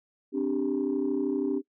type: chord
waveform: sine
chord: C suspended second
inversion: none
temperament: just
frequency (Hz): 261.6 / 294.3 / 392.4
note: C4 / D4 / G4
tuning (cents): 0 / +4 / +2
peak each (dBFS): -29 / -27 / -29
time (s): 0.32-1.62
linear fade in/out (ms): 50
effects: noise-tail reverb RT60 0.1 s tail -20 dB re dry + tanh soft clip ceiling -19 dBFS